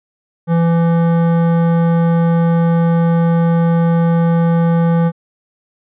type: tone with hard clipping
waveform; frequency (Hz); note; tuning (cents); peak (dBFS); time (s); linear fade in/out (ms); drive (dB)
sine; 167.8; E3; +31; -12; 0.47-5.12; 50; 14
effects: resampled to 8000 Hz